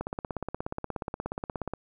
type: click train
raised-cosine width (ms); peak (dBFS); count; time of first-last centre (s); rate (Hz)
1; -18; 30; 0.01-1.736; 16.8
effects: 10-bit